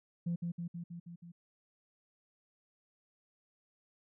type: tone with echo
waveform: sine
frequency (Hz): 171.4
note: F3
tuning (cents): -32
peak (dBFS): -30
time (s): 0.26-0.36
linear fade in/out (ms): 10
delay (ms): 160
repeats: 6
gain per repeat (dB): -3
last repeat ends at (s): 1.32
effects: tanh soft clip ceiling -29 dBFS